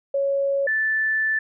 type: tone pair in turn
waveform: sine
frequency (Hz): 554.4 / 1756.9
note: C#5 / A6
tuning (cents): 0 / -3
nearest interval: octave + minor sixth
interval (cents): 1997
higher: second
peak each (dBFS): -19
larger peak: neither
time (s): 0.14-0.67 / 0.67-1.39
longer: second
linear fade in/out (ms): 5
effects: none